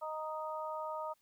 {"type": "harmonic tone", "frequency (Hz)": 311.1, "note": "D#4", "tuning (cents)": 0, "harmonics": [2, 3, 4], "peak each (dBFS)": [-41, -41, -43], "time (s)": [0.01, 1.14], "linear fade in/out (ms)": 20, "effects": ["white hiss -75 dBFS RMS until 1.21 s"]}